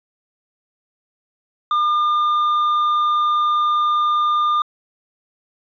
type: tone with hard clipping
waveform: sine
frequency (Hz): 1205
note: D6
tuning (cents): +44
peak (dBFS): -16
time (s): 1.71-4.62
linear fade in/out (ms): 2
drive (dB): 4
effects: resampled to 16000 Hz